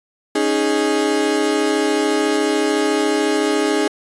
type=chord; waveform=35% pulse; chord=C# suspended second; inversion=none; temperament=equal; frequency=277.2 / 311.1 / 415.3 Hz; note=C#4 / D#4 / G#4; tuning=0 / 0 / 0 cents; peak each=-21 / -18 / -17 dBFS; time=0.35-3.88 s; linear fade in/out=5 ms; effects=resampled to 24000 Hz